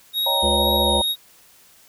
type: tone with vibrato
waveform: square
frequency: 3757 Hz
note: A#7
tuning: 13 cents sharp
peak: -20 dBFS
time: 0.13-1.16 s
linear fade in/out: 50 ms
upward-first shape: triangle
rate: 2.1 Hz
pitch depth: 17 cents each way
type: chord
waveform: sine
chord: Eb dominant seventh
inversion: third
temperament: equal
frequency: 554.4 / 622.3 / 784 / 932.3 Hz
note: Db5 / Eb5 / G5 / Bb5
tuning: 0 / 0 / 0 / 0 cents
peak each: -26 / -30 / -28 / -24 dBFS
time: 0.26-1.02 s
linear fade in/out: 5 ms
type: harmonic tone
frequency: 71.1 Hz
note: C#2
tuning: 45 cents sharp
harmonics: 1 / 3 / 5 / 7 / 8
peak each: -25 / -27 / -28 / -27 / -30 dBFS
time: 0.42-1.02 s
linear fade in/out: 20 ms
effects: white hiss -52 dBFS RMS until 1.88 s